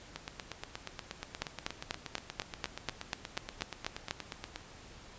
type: two click trains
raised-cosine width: 0.2 ms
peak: -21 / -15 dBFS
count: 38 / 12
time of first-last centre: 0.16-4.56 / 1.42-4.109 s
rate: 8.41 / 4.09 Hz
effects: pink hiss -53 dBFS RMS until 5.18 s + resampled to 16000 Hz